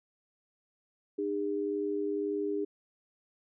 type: tone pair together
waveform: sine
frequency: 303.3 / 405.1 Hz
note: D#4 / G#4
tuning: -44 / -43 cents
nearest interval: perfect fourth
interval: 501 cents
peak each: -34 / -31 dBFS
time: 1.18-2.65 s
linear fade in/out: 10 ms
effects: none